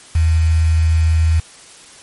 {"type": "tone with quantisation", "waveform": "sine", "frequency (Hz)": 80.8, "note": "E2", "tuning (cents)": -34, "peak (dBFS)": -10, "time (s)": [0.15, 1.4], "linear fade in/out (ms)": 5, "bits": 5, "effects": ["white hiss -41 dBFS RMS until 2.02 s", "MP3 48 kbps"]}